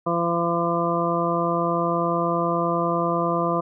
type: harmonic tone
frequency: 170.2 Hz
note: F3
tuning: 44 cents flat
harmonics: 1 / 2 / 3 / 4 / 6 / 7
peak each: -27 / -27 / -27 / -27 / -27 / -27 dBFS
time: 0.06-3.61 s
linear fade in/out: 10 ms
effects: none